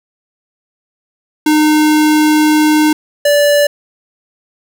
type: tone pair in turn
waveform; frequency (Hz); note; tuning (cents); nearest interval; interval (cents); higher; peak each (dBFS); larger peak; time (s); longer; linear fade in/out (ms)
square; 305.5 / 581.4; D#4 / D5; -32 / -18; major seventh; 1114; second; -8; neither; 1.46-2.93 / 3.25-3.67; first; 5
effects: none